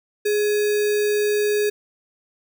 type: tone with sample-and-hold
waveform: sine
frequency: 417.2 Hz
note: G#4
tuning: 8 cents sharp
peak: -17 dBFS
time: 0.25-1.7 s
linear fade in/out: 10 ms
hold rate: 2100 Hz
effects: none